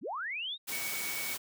sine linear sweep, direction up, 138.4 to 3827 Hz, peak -34 dBFS, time 0.01-0.58 s, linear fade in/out 50 ms
white high-pass noise, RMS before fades -37 dBFS, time 0.67-1.38 s, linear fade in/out 20 ms, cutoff 130 Hz, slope 12 dB/octave
sine tone with tremolo, 2242 Hz, C#7, 19 cents sharp, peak -37 dBFS, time 0.72-1.34 s, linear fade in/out 5 ms, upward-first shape sine, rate 8.9 Hz, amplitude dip 30%
effects none

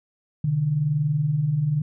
sine tone pair together, 129.07 / 150 Hz, C3 / D3, -23 / +37 cents, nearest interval minor third, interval 260 cents, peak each -28 / -20 dBFS, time 0.44-1.82 s, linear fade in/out 5 ms, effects none

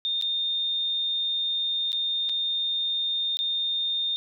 sine tone with dropouts, 3643 Hz, A#7, 41 cents flat, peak -24 dBFS, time 0.05-4.16 s, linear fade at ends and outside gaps 0 ms, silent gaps 0.213-0.223 / 1.919-1.929 / 2.291-2.295 / 3.37-3.39 s, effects none

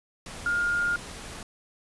sine tone in noise, 1415 Hz, F6, 22 cents sharp, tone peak -23 dBFS, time 0.46-0.96 s, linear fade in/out 2 ms, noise pink, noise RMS -40 dBFS, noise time 0.26-1.43 s, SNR +14 dB, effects resampled to 24000 Hz

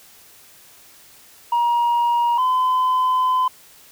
sine tone pair in turn, 949 / 1018.5 Hz, A#5 / C6, +31 / -47 cents, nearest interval minor second, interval 122 cents, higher second, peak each -13 dBFS, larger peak neither, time 1.52-2.38 / 2.38-3.48 s, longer second, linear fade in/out 5 ms, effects tanh soft clip ceiling -14 dBFS + white hiss -48 dBFS RMS until 3.91 s

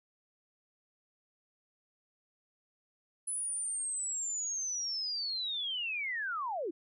sine linear sweep, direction down, 10110 to 297.4 Hz, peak -33 dBFS, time 3.27-6.71 s, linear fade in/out 10 ms, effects none

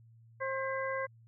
harmonic tone with a mistuned harmonic, 533 Hz, C5, 32 cents sharp, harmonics 1 / 2 / 3 / 4, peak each -35 / -38 / -40 / -41 dBFS, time 0.4-1.07 s, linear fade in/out 20 ms, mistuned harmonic 4, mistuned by -97 cents, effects added 114 Hz sine -56 dBFS peak until 1.27 s

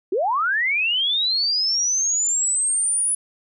sine linear sweep, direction up, 334.6 to 9956 Hz, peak -18 dBFS, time 0.12-3.15 s, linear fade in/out 5 ms, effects none

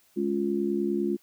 harmonic tone, 70 Hz, C#2, 18 cents sharp, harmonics 3 / 4 / 5, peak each -29 / -31 / -27 dBFS, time 0.16-1.17 s, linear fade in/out 20 ms, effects white hiss -63 dBFS RMS until 1.22 s

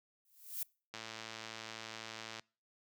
violet noise with exponential growth, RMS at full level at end -36 dBFS, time 0.25-0.63 s, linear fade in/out 2 ms, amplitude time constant 82 ms
click train, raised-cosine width 0.2 ms, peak -27 dBFS, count 164, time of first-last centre 0.94-2.395 s, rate 112 Hz
effects noise-tail reverb RT60 0.4 s tail -26 dB re dry + high-pass 100 Hz 12 dB/octave

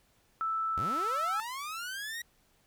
sine tone, 1318.5 Hz, E6, in tune, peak -29 dBFS, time 0.41-1.4 s, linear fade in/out 0 ms
sawtooth linear sweep, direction up, 57.8 to 1919 Hz, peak -33 dBFS, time 0.77-2.22 s, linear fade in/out 5 ms
effects pink hiss -68 dBFS RMS until 2.66 s

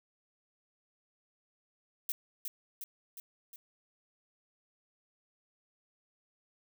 violet noise with echo, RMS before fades -34 dBFS, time 2.09-2.12 s, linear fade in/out 2 ms, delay 360 ms, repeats 4, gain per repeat -4 dB, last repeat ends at 3.56 s, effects none

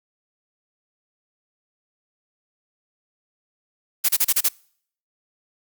blue noise bursts, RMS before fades -17 dBFS, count 6, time 4.04-4.488 s, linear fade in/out 10 ms, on 48 ms, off 32 ms, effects noise-tail reverb RT60 0.6 s tail -26 dB re dry + Opus 48 kbps

